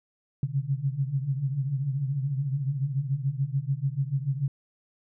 sine tone cluster, 131.1 / 137.8 / 144.8 Hz, C3 / C#3 / D3, +4 / -10 / -24 cents, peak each -30 dBFS, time 0.43-4.48 s, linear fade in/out 2 ms, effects none

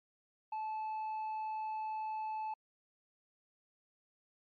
sine tone with tanh clipping, 869 Hz, A5, 22 cents flat, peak -37 dBFS, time 0.52-2.54 s, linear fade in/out 5 ms, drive 3 dB, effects MP3 48 kbps

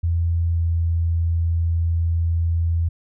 sine tone with pitch glide, 84.3 to 83.62 Hz, E2 to E2, +39 to +25 cents, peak -17 dBFS, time 0.03-2.89 s, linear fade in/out 10 ms, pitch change -14 cents, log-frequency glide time 0.53-0.58 s, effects none

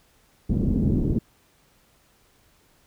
white low-pass noise, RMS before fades -22 dBFS, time 0.49-1.19 s, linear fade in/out 10 ms, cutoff 270 Hz, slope 24 dB/octave, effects pink hiss -61 dBFS RMS until 2.86 s

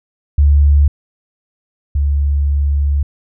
sine tone pair in turn, 72.1 / 71.35 Hz, D2 / D2, -31 / -49 cents, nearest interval unison, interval 18 cents, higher first, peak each -6 / -11 dBFS, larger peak first, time 0.38-0.88 / 1.95-3.03 s, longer second, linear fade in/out 5 ms, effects none

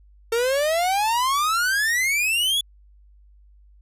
45% pulse exponential sweep, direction up, 450 to 3457 Hz, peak -19 dBFS, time 0.32-2.61 s, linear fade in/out 5 ms, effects added 50 Hz sine -49 dBFS peak until 3.81 s + resampled to 32000 Hz

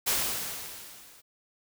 white noise with level ramp, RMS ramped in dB -25 to -55 dBFS, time 0.06-1.22 s, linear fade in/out 20 ms, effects none

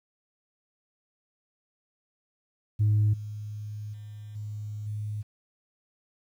sine tone with level steps, 105.5 Hz, G#2, 28 cents sharp, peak -18 / -34 / -39 / -33 / -30 dBFS, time 2.79-5.23 s, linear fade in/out 20 ms, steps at 3.13 / 3.93 / 4.35 / 4.86 s, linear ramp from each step 10 ms, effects tanh soft clip ceiling -17 dBFS + 10-bit

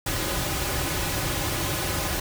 pink noise with comb filter, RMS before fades -27 dBFS, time 0.06-2.2 s, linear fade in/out 5 ms, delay 4.4 ms, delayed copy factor -0.6, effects none

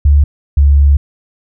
sine tone pair in turn, 72 / 70.97 Hz, D2 / C#2, -34 / +41 cents, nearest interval unison, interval 25 cents, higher first, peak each -4 dBFS, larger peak neither, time 0.05-0.24 / 0.57-0.97 s, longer second, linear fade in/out 5 ms, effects none

